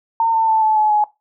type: tone with pitch steps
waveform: sine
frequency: 910 / 895.9 / 882.1 / 868.4 / 855 / 841.7 Hz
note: A#5 / A5 / A5 / A5 / A5 / G#5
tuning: -42 / +31 / +4 / -23 / -50 / +23 cents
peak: -12 dBFS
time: 0.2-1.04 s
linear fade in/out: 2 ms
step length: 140 ms
effects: noise-tail reverb RT60 0.2 s tail -18 dB re dry